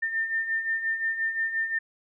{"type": "beating tone pair", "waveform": "sine", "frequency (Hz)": [1800, 1805.7], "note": ["A6", "A6"], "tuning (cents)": [39, 44], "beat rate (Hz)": 5.7, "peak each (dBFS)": [-33, -26], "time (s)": [0.02, 1.79], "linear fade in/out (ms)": 10, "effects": []}